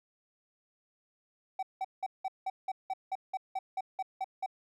triangle tone bursts, 763 Hz, G5, 47 cents flat, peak -29 dBFS, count 14, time 1.59-4.462 s, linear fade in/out 5 ms, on 38 ms, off 180 ms, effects none

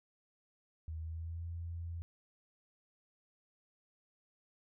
sine tone with pitch glide, 79.8 to 84.55 Hz, D#2 to E2, +44 to +44 cents, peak -39 dBFS, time 0.88-2.02 s, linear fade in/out 0 ms, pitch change +100 cents, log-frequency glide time 0.98-1.45 s, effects none

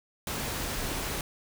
pink noise, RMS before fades -33 dBFS, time 0.27-1.21 s, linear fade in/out 2 ms, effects none

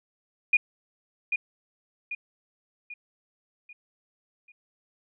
sine tone with echo, 2443 Hz, D#7, 32 cents flat, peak -16 dBFS, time 0.53-0.57 s, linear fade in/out 5 ms, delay 790 ms, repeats 5, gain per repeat -7 dB, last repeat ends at 4.52 s, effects none

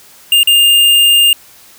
square tone with dropouts, 2809 Hz, F7, 9 cents sharp, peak -6 dBFS, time 0.32-1.33 s, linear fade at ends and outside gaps 2 ms, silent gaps 0.432-0.473 s, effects white hiss -41 dBFS RMS until 1.78 s

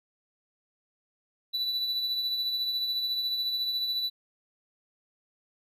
triangle tone with tremolo, 3964 Hz, B7, 6 cents sharp, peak -24 dBFS, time 1.53-4.1 s, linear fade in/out 20 ms, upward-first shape triangle, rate 14 Hz, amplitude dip 45%, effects none

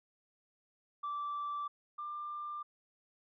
sine tone pair in turn, 1166 / 1191.2 Hz, D6 / D6, -13 / +24 cents, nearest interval unison, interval 37 cents, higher second, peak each -34 / -38 dBFS, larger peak first, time 1.03-1.68 / 1.98-2.63 s, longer neither, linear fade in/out 10 ms, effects tanh soft clip ceiling -33 dBFS

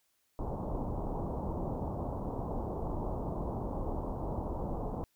pink low-pass noise, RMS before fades -36 dBFS, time 0.39-5.04 s, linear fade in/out 0 ms, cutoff 1000 Hz, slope 48 dB/octave, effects white hiss -75 dBFS RMS until 5.15 s

